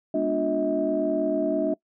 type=tone cluster; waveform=sine; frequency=207.8 / 245 / 294.1 / 355.5 / 640 Hz; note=G#3 / B3 / D4 / F4 / D#5; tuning=+1 / -14 / +3 / +31 / +49 cents; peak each=-33 / -33 / -25 / -29 / -25 dBFS; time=0.14-1.74 s; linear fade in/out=5 ms; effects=noise-tail reverb RT60 0.1 s tail -22 dB re dry + tanh soft clip ceiling -11 dBFS